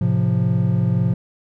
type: chord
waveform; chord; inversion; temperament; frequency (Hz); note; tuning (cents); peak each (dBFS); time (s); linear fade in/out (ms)
triangle; F major; first; just; 109.13 / 130.96 / 174.61; A2 / C3 / F3; -14 / +2 / 0; -18; 0.01-1.14; 5
effects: none